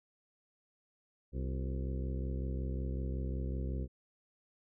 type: harmonic tone with a mistuned harmonic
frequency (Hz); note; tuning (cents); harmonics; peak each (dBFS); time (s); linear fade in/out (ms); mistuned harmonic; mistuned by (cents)
65.41; C2; 0; 1 / 2 / 3 / 4 / 5 / 6 / 7 / 8; -35 / -41 / -45 / -47 / -49 / -51 / -52 / -53; 1.32-3.88; 50; 5; +94
effects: none